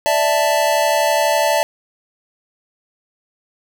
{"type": "chord", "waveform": "square", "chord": "D suspended second", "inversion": "none", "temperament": "equal", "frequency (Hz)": [587.3, 659.3, 880], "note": ["D5", "E5", "A5"], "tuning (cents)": [0, 0, 0], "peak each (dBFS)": -19, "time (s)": [0.06, 1.63], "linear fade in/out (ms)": 0, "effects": []}